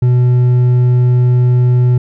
triangle tone with hard clipping, 124 Hz, B2, 7 cents sharp, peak -8 dBFS, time 0.02-1.98 s, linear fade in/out 5 ms, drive 7 dB, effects none

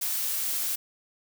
blue noise, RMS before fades -29 dBFS, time 0.01-0.76 s, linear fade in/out 10 ms, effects none

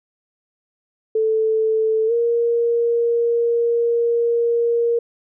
sine tone with pitch glide, 440 to 468.9 Hz, A4 to A#4, 0 to +10 cents, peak -15 dBFS, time 1.15-4.99 s, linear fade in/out 5 ms, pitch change +110 cents, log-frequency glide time 2.07-2.12 s, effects none

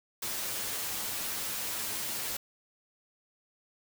white noise with comb filter, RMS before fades -35 dBFS, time 0.22-2.37 s, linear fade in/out 5 ms, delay 9.3 ms, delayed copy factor +0.55, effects none

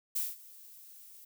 violet noise with ADSR envelope, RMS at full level -31 dBFS, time 0.15-1.25 s, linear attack 13 ms, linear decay 190 ms, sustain -22 dB, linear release 9 ms, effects none

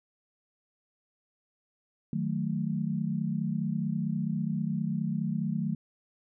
sine chord, D# diminished, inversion none, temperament equal, 155.56 / 185 / 220 Hz, D#3 / F#3 / A3, 0 / 0 / 0 cents, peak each -32 dBFS, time 2.13-5.75 s, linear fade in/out 2 ms, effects none

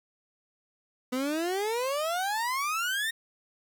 30% pulse exponential sweep, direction up, 246.9 to 1864.7 Hz, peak -25 dBFS, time 1.12-3.11 s, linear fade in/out 10 ms, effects 10-bit

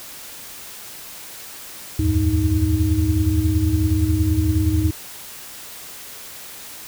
sine tone cluster, 75.6 / 86.4 / 103.5 / 312.6 Hz, D#2 / F2 / G#2 / D#4, -49 / -18 / -5 / +8 cents, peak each -21 dBFS, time 1.99-4.91 s, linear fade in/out 5 ms, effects white hiss -37 dBFS RMS until 6.87 s

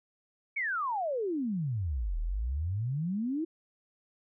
sine exponential two-way sweep, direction down then up, 2302 to 37.57 to 337.5 Hz, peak -29 dBFS, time 0.56-3.45 s, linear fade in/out 10 ms, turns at 2.19 s, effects none

